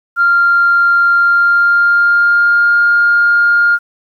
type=tone with pitch glide; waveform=sine; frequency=1392 to 1411.4 Hz; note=F6 to F6; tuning=-6 to +18 cents; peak=-6 dBFS; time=0.16-3.79 s; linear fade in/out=50 ms; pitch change=+24 cents; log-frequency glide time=1.13-2.79 s; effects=tanh soft clip ceiling -2 dBFS + 8-bit